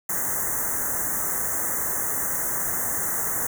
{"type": "band-stop noise", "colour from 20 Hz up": "white", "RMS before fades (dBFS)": -26, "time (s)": [0.09, 3.47], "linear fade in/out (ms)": 5, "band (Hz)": [2000, 6100], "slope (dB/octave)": 96, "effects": []}